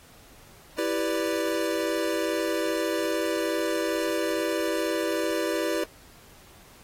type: chord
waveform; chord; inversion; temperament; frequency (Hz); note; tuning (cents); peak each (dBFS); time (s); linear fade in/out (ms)
square; E minor seventh; none; equal; 329.6 / 392 / 493.9 / 587.3; E4 / G4 / B4 / D5; 0 / 0 / 0 / 0; -30 / -32 / -32 / -31; 0.78-5.84; 5
effects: pink hiss -53 dBFS RMS until 6.83 s + AAC 48 kbps